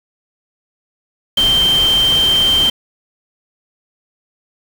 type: tone in noise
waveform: sine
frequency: 3136 Hz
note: G7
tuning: in tune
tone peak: -10 dBFS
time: 1.37-2.7 s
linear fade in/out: 5 ms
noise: pink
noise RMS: -23 dBFS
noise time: 1.37-2.7 s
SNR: +10 dB
effects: none